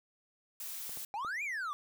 blue noise, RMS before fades -42 dBFS, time 0.6-1.05 s, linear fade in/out 2 ms
clicks, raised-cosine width 1 ms, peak -37 / -36 / -34 dBFS, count 3, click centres 0.894 / 0.973 / 1.248 s
triangle exponential two-way sweep, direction up then down, 778 to 2474 to 1128 Hz, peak -33 dBFS, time 1.14-1.73 s, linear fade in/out 0 ms, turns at 1.43 s
effects none

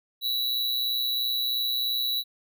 square tone with amplitude modulation, 3925 Hz, B7, 11 cents flat, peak -23 dBFS, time 0.21-2.24 s, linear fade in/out 50 ms, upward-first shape sine, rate 123 Hz, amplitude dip 50%, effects none

